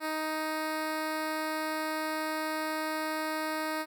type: tone with notch filter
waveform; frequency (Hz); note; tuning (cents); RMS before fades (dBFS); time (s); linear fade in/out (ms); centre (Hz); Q
10% pulse; 312.2; D#4; +6; -33; 0-3.86; 50; 6700; 1.7
effects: none